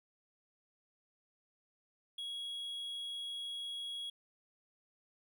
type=tone; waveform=triangle; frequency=3322 Hz; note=G#7; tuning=in tune; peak=-38 dBFS; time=2.18-4.1 s; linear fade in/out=5 ms; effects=none